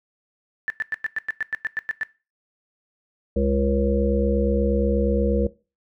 sine tone bursts, 1760 Hz, A6, in tune, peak -21 dBFS, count 12, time 0.68-2.032 s, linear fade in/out 0 ms, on 21 ms, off 100 ms
harmonic tone, 68.4 Hz, C#2, 23 cents flat, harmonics 1 / 3 / 5 / 7 / 8, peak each -23 / -24 / -29 / -24 / -27 dBFS, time 3.36-5.47 s, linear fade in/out 5 ms
effects noise-tail reverb RT60 0.3 s tail -19 dB re dry

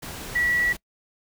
sine tone in noise, 1941 Hz, B6, 31 cents flat, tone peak -20 dBFS, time 0.35-0.73 s, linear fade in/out 10 ms, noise pink, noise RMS -36 dBFS, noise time 0.02-0.77 s, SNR +13 dB, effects noise-tail reverb RT60 0.1 s tail -23 dB re dry

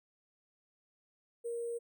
sine tone with sample-and-hold, 469.8 Hz, A#4, 13 cents sharp, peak -35 dBFS, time 1.44-1.79 s, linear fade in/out 20 ms, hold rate 8820 Hz, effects none

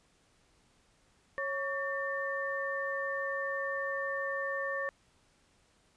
sine tone cluster, 549 / 1130 / 1797 Hz, C#5 / C#6 / A6, -17 / +33 / +36 cents, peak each -36 / -39 / -35 dBFS, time 1.38-4.89 s, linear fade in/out 0 ms, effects pink hiss -68 dBFS RMS until 5.96 s + resampled to 22050 Hz

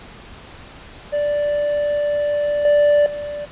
triangle tone with level steps, 586 Hz, D5, 4 cents flat, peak -15 / -9 / -23 dBFS, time 1.12-3.46 s, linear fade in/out 20 ms, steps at 2.65 / 3.06 s, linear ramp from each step 2 ms, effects pink hiss -40 dBFS RMS until 3.51 s + resampled to 8000 Hz

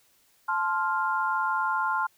sine chord, F major, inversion first, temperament just, 873.1 / 1047.7 / 1396.9 Hz, A5 / C6 / F6, -14 / +2 / 0 cents, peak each -29 / -28 / -28 dBFS, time 0.48-2.07 s, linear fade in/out 10 ms, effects white hiss -64 dBFS RMS until 2.17 s

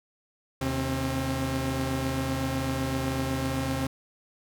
sawtooth tone cluster, 77.9 / 130.1 / 268.1 Hz, D#2 / C3 / C4, +3 / -9 / +42 cents, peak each -30 / -27 / -26 dBFS, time 0.61-3.87 s, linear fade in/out 5 ms, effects none

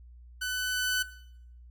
sawtooth tone with level ramp, 1501 Hz, F#6, 24 cents sharp, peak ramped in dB -27 to -21 dBFS, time 0.41-1.03 s, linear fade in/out 10 ms, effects noise-tail reverb RT60 0.7 s tail -18 dB re dry + added 60 Hz sine -48 dBFS peak until 1.7 s

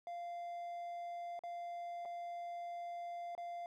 triangle tone with dropouts, 694 Hz, F5, 11 cents flat, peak -40 dBFS, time 0.07-3.66 s, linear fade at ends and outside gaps 1 ms, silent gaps 1.392-1.436 / 2.052-2.056 / 3.351-3.378 s, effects none

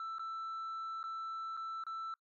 sine tone with dropouts, 1327 Hz, E6, 11 cents sharp, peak -36 dBFS, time 0-2.14 s, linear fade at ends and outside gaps 2 ms, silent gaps 0.184-0.194 / 1.03-1.039 / 1.568-1.573 / 1.838-1.866 s, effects noise-tail reverb RT60 0.1 s tail -26 dB re dry + tanh soft clip ceiling -38 dBFS

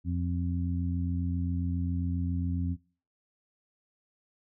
harmonic tone, 87.4 Hz, F2, 2 cents sharp, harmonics 1 / 2 / 3, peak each -29 / -34 / -35 dBFS, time 0.04-2.77 s, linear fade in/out 50 ms, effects noise-tail reverb RT60 0.4 s tail -22 dB re dry

